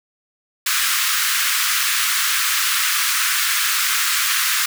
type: high-pass noise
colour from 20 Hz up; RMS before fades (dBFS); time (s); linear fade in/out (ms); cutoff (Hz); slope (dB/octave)
pink; -19; 0.66-4.66; 5; 1200; 48
effects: none